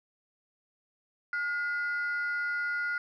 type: tone pair together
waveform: sine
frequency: 1430 / 2021 Hz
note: F6 / B6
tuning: +41 / +39 cents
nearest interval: tritone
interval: 598 cents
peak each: -28 / -36 dBFS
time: 1.33-2.98 s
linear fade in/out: 2 ms
effects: tanh soft clip ceiling -25 dBFS